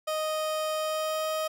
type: tone with pitch glide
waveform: 30% pulse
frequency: 622.3 to 627.4 Hz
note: D#5 to D#5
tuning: 0 to +14 cents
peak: -25 dBFS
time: 0.07-1.48 s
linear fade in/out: 10 ms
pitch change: +14 cents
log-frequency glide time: 0.75-1.28 s
effects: none